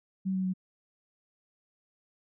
sine tone with pitch steps, 190.1 / 187.81 / 185.54 Hz, F#3 / F#3 / F#3, +47 / +26 / +5 cents, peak -27 dBFS, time 0.25-0.538 s, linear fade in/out 20 ms, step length 96 ms, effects none

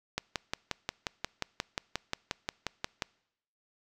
click train, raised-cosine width 0.2 ms, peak -13 dBFS, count 17, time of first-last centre 0.18-3.022 s, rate 5.63 Hz, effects noise-tail reverb RT60 0.8 s tail -25 dB re dry

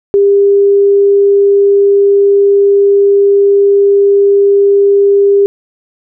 sine tone, 400.4 Hz, G4, 37 cents sharp, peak -4 dBFS, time 0.14-5.46 s, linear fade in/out 0 ms, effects none

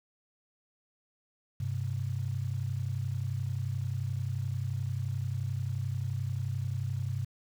sine tone pair together, 98.58 / 130 Hz, G2 / C3, +10 / -11 cents, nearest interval perfect fourth, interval 479 cents, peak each -33 / -33 dBFS, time 1.6-7.25 s, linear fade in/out 5 ms, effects 9-bit

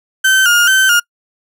35% pulse tone with vibrato, 1480 Hz, F#6, in tune, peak -6 dBFS, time 0.24-1 s, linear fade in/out 10 ms, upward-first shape square, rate 2.3 Hz, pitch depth 71 cents each way, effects noise-tail reverb RT60 0.1 s tail -26 dB re dry

